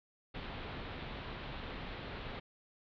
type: low-pass noise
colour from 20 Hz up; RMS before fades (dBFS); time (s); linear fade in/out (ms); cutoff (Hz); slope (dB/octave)
pink; -44; 0.34-2.4; 10; 4000; 48
effects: none